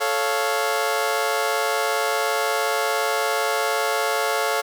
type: chord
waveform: 20% pulse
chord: A augmented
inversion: none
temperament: equal with one note detuned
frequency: 437.2 / 554.4 / 698.5 Hz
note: A4 / C#5 / E#5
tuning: -11 / 0 / 0 cents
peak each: -20 dBFS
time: 0-4.62 s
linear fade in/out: 20 ms
effects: none